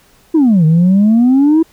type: exponential two-way sweep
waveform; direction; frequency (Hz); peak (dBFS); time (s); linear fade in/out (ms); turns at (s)
sine; down then up; 338.4 to 153.9 to 331.1; -4; 0.34-1.63; 10; 0.65
effects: tanh soft clip ceiling -4 dBFS + pink hiss -49 dBFS RMS until 1.72 s